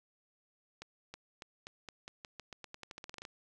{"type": "accelerating click train", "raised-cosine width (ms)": 0.2, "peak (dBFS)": -28, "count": 20, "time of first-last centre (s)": [0.82, 3.252], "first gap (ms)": 320, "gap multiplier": 0.88, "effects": []}